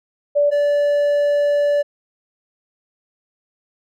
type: tone pair in turn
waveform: sine / triangle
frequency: 580 / 580 Hz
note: D5 / D5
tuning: -22 / -22 cents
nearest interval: unison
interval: 0 cents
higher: neither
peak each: -12 dBFS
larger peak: neither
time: 0.35-0.51 / 0.51-1.83 s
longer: second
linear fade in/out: 20 ms
effects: none